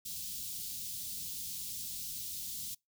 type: band-stop noise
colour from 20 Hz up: white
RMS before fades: -41 dBFS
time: 0.05-2.75 s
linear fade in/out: 10 ms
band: 220 to 3500 Hz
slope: 24 dB/octave
effects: noise-tail reverb RT60 0.2 s tail -26 dB re dry